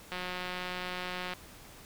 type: click train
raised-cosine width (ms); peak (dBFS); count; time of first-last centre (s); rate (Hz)
0.3; -21; 221; 0.12-1.335; 181
effects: pink hiss -52 dBFS RMS until 1.85 s